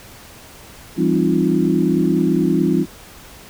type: tone cluster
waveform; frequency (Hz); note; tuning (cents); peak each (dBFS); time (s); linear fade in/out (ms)
sine; 169.2 / 198.8 / 265.1 / 309.8 / 347.3; E3 / G3 / C4 / D#4 / F4; +45 / +25 / +23 / -7 / -10; -20; 0.96-2.86; 50
effects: pink hiss -41 dBFS RMS until 3.49 s